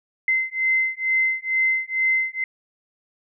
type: beating tone pair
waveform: sine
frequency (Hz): 2065 / 2067.2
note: C7 / C7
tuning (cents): -23 / -21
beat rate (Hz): 2.2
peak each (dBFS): -22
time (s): 0.28-2.44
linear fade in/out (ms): 2
effects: none